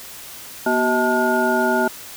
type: tone cluster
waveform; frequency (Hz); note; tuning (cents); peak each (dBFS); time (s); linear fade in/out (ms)
sine; 241.6 / 378.1 / 639 / 877 / 1435; B3 / F#4 / D#5 / A5 / F6; -38 / +38 / +46 / -6 / +47; -22; 0.66-1.88; 5
effects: white hiss -37 dBFS RMS until 2.16 s